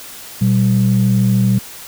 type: tone pair together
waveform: sine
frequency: 120.1 / 193.05 Hz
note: B2 / G3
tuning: -48 / -26 cents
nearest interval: minor sixth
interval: 822 cents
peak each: -12 dBFS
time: 0.41-1.59 s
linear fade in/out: 10 ms
effects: tanh soft clip ceiling -5 dBFS + white hiss -34 dBFS RMS until 1.87 s